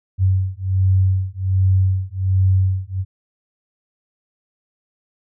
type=beating tone pair; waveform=sine; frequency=93.9 / 95.2 Hz; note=F#2 / F#2; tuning=+26 / +50 cents; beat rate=1.3 Hz; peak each=-17 dBFS; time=0.18-3.05 s; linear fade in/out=50 ms; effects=none